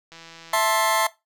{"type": "click train", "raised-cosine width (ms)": 0.2, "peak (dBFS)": -26, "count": 76, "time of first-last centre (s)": [0.12, 0.575], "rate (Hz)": 165}
{"type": "chord", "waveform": "sawtooth", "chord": "A minor", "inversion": "second", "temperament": "just", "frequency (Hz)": [660, 880, 1056], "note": ["E5", "A5", "C6"], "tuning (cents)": [2, 0, 16], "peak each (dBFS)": -19, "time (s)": [0.53, 1.07], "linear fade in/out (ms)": 5}
{"effects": ["noise-tail reverb RT60 0.2 s tail -18 dB re dry"]}